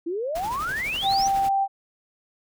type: exponential sweep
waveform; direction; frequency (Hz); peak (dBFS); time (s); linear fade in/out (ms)
sine; up; 320.2 to 6170; -25; 0.06-1.28; 10
type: noise with tremolo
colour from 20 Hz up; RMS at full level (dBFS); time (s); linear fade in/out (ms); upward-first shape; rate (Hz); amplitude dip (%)
pink; -36; 0.35-1.49; 5; sine; 12; 50
type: tone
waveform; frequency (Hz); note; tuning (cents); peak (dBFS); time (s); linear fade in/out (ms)
sine; 784; G5; 0; -19; 1.02-1.68; 50
effects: none